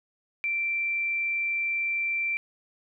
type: tone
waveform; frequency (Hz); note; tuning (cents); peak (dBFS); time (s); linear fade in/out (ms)
sine; 2349; D7; 0; -25; 0.44-2.37; 0
effects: none